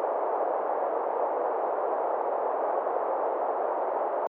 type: band-pass noise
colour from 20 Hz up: pink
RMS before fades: -28 dBFS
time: 0-4.27 s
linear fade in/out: 0 ms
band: 480 to 880 Hz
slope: 24 dB/octave
effects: high-pass 300 Hz 12 dB/octave